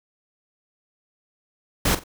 pink noise with echo, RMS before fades -20 dBFS, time 1.85-1.95 s, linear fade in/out 5 ms, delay 44 ms, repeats 2, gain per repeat -13 dB, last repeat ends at 2.038 s, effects none

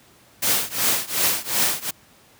white noise with tremolo, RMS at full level -18 dBFS, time 0.42-1.91 s, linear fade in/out 10 ms, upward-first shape triangle, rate 2.7 Hz, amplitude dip 95%, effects pink hiss -53 dBFS RMS until 2.39 s + high-pass 80 Hz 12 dB/octave

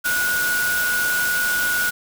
sine tone in noise, 1459 Hz, F#6, 25 cents flat, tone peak -19 dBFS, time 0.04-1.91 s, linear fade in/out 20 ms, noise white, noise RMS -26 dBFS, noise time 0.04-1.91 s, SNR +4 dB, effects none

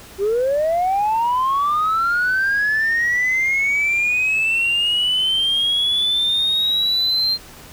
sine linear sweep, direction up, 380 to 4186 Hz, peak -14 dBFS, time 0.18-7.38 s, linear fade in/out 50 ms, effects tanh soft clip ceiling -13 dBFS + pink hiss -41 dBFS RMS until 7.72 s

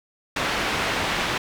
white low-pass noise, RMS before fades -25 dBFS, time 0.36-1.38 s, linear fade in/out 5 ms, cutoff 2500 Hz, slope 12 dB/octave, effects none

